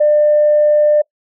sine tone, 598 Hz, D5, 31 cents sharp, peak -7 dBFS, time 0-1.02 s, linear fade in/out 10 ms, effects noise-tail reverb RT60 0.1 s tail -25 dB re dry + tanh soft clip ceiling -3 dBFS

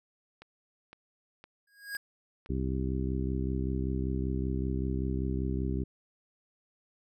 click train, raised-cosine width 0.3 ms, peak -32 dBFS, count 5, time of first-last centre 0.42-2.461 s, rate 1.96 Hz
square tone with exponential growth, 1640 Hz, G#6, 22 cents flat, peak -32 dBFS, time 1.67-1.97 s, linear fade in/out 5 ms, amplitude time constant 65 ms
harmonic tone, 65.2 Hz, C2, 5 cents flat, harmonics 1 / 2 / 3 / 4 / 5 / 6, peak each -32 / -35 / -37 / -38 / -39 / -40 dBFS, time 2.49-5.84 s, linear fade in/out 10 ms
effects none

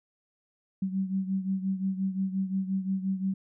sine beating tone pair, 190 / 195.7 Hz, F#3 / G3, +46 / -3 cents, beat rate 5.7 Hz, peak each -28 / -33 dBFS, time 0.82-3.34 s, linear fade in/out 5 ms, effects none

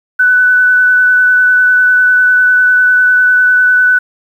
sine tone with vibrato, 1495 Hz, F#6, 17 cents sharp, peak -5 dBFS, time 0.19-3.99 s, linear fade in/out 10 ms, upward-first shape triangle, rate 10 Hz, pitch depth 14 cents each way, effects 7-bit

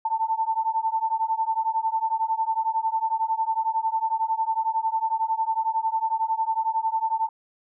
sine beating tone pair, 886 / 897 Hz, A5 / A5, +12 / +33 cents, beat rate 11 Hz, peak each -25 dBFS, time 0.05-7.29 s, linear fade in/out 5 ms, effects none

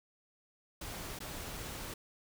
pink noise with dropouts, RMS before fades -43 dBFS, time 0.81-1.94 s, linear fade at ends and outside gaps 5 ms, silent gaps 1.19-1.203 s, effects none

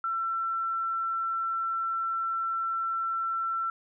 sine tone, 1345 Hz, E6, 34 cents sharp, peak -27 dBFS, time 0.04-3.7 s, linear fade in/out 2 ms, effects none

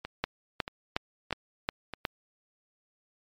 two click trains, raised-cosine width 0.3 ms, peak -11 / -20 dBFS, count 6 / 4, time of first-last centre 0.24-2.052 / 0.05-1.937 s, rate 2.76 / 1.59 Hz, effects MP3 64 kbps

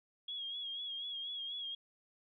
sine tone with vibrato, 3300 Hz, G#7, 12 cents flat, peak -39 dBFS, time 0.28-1.75 s, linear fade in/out 5 ms, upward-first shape sine, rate 4.1 Hz, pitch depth 50 cents each way, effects none

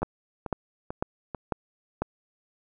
two click trains, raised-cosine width 1 ms, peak -19 / -12 dBFS, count 4 / 5, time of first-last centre 0.02-1.347 / 0.03-2.02 s, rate 2.26 / 2.01 Hz, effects none

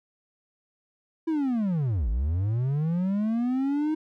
triangle linear two-way sweep, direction down then up, 332.5 to 50 to 315.5 Hz, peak -21 dBFS, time 1.27-3.95 s, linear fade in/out 10 ms, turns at 2.09 s, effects none

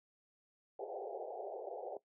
pink band-pass noise, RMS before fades -44 dBFS, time 0.79-1.97 s, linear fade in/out 2 ms, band 380 to 810 Hz, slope 96 dB/octave, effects noise-tail reverb RT60 0.1 s tail -17 dB re dry

